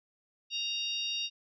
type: harmonic tone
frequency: 932.3 Hz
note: A#5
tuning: in tune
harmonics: 3 / 4 / 5 / 6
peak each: -35 / -35 / -42 / -42 dBFS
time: 0.5-1.3 s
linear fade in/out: 50 ms
effects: none